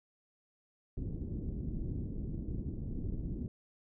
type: low-pass noise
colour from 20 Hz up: pink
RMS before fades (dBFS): -38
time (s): 0.97-3.48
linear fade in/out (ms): 2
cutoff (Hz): 310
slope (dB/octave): 24
effects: none